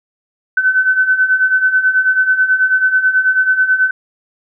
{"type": "beating tone pair", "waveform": "sine", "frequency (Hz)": [1512, 1521.2], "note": ["F#6", "F#6"], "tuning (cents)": [37, 48], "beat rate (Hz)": 9.2, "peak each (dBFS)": [-16, -11], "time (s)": [0.57, 3.91], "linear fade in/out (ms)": 5, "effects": []}